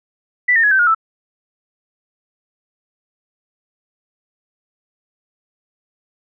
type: tone with pitch steps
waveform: sine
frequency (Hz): 1975.5 / 1822 / 1680.5 / 1549.9 / 1429.5 / 1318.5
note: B6 / A#6 / G#6 / G6 / F6 / E6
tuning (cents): 0 / -40 / +20 / -20 / +40 / 0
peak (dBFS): -10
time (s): 0.48-0.948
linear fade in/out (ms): 10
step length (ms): 78
effects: none